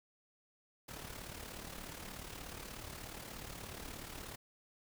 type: noise with amplitude modulation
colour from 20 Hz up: pink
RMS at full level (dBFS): -45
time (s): 0.88-4.36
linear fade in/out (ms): 10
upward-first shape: sine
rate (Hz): 36.7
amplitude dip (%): 60
effects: none